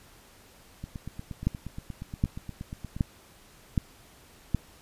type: two click trains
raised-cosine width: 5 ms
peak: -24 / -11 dBFS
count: 19 / 5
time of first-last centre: 0.84-2.965 / 1.47-4.547 s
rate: 8.47 / 1.3 Hz
effects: pink hiss -55 dBFS RMS until 4.81 s + resampled to 32000 Hz